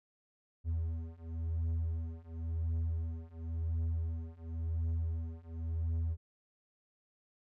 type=beating tone pair; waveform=triangle; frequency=81.4 / 82.34 Hz; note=E2 / E2; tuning=-21 / -1 cents; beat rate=0.94 Hz; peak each=-35 / -34 dBFS; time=0.64-6.17 s; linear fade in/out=50 ms; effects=none